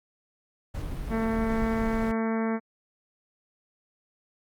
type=noise; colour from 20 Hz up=brown; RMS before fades=-33 dBFS; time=0.74-2.12 s; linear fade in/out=10 ms
type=harmonic tone; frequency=224.2 Hz; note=A3; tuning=33 cents sharp; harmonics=1 / 2 / 3 / 4 / 5 / 6 / 7 / 8 / 9 / 10; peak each=-26 / -32 / -36 / -38 / -40 / -42 / -43 / -44 / -45 / -46 dBFS; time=1.09-2.6 s; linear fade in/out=50 ms
effects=Opus 48 kbps